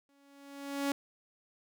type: tone with exponential growth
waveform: sawtooth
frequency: 280 Hz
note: C#4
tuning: 18 cents sharp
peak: -24 dBFS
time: 0.09-0.92 s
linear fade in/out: 1 ms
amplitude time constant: 180 ms
effects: none